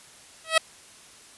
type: tone with exponential growth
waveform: 10% pulse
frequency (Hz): 644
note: E5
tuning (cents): -41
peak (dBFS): -5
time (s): 0.44-0.58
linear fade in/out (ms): 5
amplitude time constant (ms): 30
effects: white hiss -50 dBFS RMS until 1.37 s + resampled to 24000 Hz